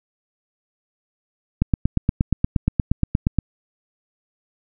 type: click train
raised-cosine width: 5 ms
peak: -4 dBFS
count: 16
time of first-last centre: 1.62-3.387 s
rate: 8.49 Hz
effects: none